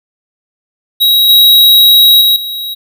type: tone with level steps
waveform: square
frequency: 3834 Hz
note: A#7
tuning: 48 cents sharp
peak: -6 / -3 / -6 / -18 dBFS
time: 1-2.75 s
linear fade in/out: 20 ms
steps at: 1.29 / 2.21 / 2.36 s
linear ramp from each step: 2 ms
effects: none